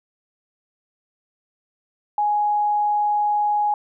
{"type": "tone", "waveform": "sine", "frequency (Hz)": 833, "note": "G#5", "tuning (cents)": 5, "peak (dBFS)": -17, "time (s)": [2.18, 3.74], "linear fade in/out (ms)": 2, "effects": []}